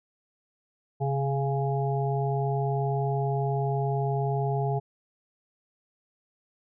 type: harmonic tone with a mistuned harmonic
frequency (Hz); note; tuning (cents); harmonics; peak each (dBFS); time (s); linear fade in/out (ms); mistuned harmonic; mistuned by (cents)
138.5; C#3; -1; 1 / 3 / 5 / 6; -26 / -31 / -33 / -34; 1-4.8; 20; 1; -36
effects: none